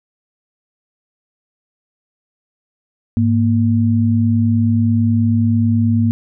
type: tone pair together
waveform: sine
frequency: 103.83 / 233.1 Hz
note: G#2 / A#3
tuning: 0 / 0 cents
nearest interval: octave + major second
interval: 1400 cents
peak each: -14 dBFS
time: 3.17-6.11 s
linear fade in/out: 0 ms
effects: none

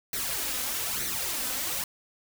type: noise with flanger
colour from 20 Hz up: white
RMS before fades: -31 dBFS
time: 0.13-1.84 s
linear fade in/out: 2 ms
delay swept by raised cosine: 0.48 to 3.98 ms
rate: 1.1 Hz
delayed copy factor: +0.65
effects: none

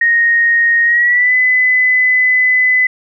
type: tone with pitch glide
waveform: sine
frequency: 1864.7 to 2010 Hz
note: A#6 to B6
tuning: 0 to +30 cents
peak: -8 dBFS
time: 0.01-2.87 s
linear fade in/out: 5 ms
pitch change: +130 cents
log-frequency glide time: 0.84-1.34 s
effects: none

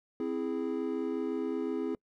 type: chord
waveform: triangle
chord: C augmented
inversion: none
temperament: equal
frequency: 261.6 / 329.6 / 415.3 Hz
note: C4 / E4 / G#4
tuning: 0 / 0 / 0 cents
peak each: -33 dBFS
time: 0.2-1.95 s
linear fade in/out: 2 ms
effects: noise-tail reverb RT60 0.1 s tail -26 dB re dry

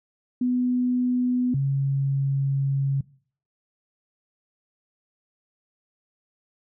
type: tone pair in turn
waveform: sine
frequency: 248.8 / 137.47 Hz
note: B3 / C#3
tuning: +13 / -14 cents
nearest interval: minor seventh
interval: 1027 cents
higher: first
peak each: -20 dBFS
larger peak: neither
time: 0.41-1.54 / 1.54-3.01 s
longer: second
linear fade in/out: 5 ms
effects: noise-tail reverb RT60 0.5 s tail -21 dB re dry

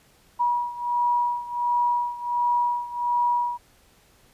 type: beating tone pair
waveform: sine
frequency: 964 / 965.4 Hz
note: B5 / B5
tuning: -42 / -40 cents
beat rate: 1.4 Hz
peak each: -23 / -26 dBFS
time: 0.39-3.58 s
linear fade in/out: 20 ms
effects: pink hiss -58 dBFS RMS until 4.33 s + resampled to 32000 Hz

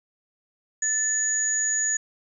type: tone pair together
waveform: sine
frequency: 1760 / 6808 Hz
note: A6 / G#8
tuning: 0 / +42 cents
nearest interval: octave + major seventh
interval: 2342 cents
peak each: -30 / -22 dBFS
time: 0.82-1.97 s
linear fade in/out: 5 ms
effects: none

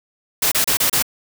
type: noise bursts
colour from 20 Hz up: white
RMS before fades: -17 dBFS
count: 5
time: 0.42-1.025 s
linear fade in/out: 5 ms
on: 97 ms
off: 30 ms
effects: none

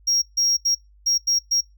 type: tone bursts at uneven times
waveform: triangle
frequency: 5600 Hz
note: F8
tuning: 4 cents sharp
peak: -16 dBFS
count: 6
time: 0.07-0.22 / 0.37-0.57 / 0.65-0.75 / 1.06-1.18 / 1.27-1.39 / 1.51-1.61 s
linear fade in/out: 10 ms
effects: noise-tail reverb RT60 0.2 s tail -23 dB re dry + added 50 Hz sine -50 dBFS peak until 1.77 s

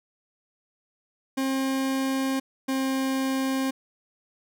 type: tone pair in turn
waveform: 40% pulse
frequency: 267.1 / 266 Hz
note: C4 / C4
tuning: +36 / +29 cents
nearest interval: unison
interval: 7 cents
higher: first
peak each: -23 / -23 dBFS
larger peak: neither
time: 1.37-2.4 / 2.68-3.71 s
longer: neither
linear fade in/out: 10 ms
effects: none

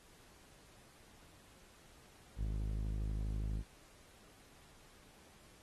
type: tone with low-pass filter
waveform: sawtooth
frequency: 52.4 Hz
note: G#1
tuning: 16 cents sharp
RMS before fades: -38 dBFS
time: 2.36-3.64 s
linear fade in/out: 50 ms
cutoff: 220 Hz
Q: 0.51
effects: pink hiss -63 dBFS RMS until 5.62 s + AAC 32 kbps

